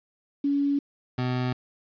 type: tone pair in turn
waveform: sine / 25% pulse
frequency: 282.8 / 125.97 Hz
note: C#4 / B2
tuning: +35 / +35 cents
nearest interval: octave + major second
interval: 1400 cents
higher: first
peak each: -21 dBFS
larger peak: neither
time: 0.44-0.79 / 1.18-1.53 s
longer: neither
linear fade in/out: 5 ms
effects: resampled to 11025 Hz + 9-bit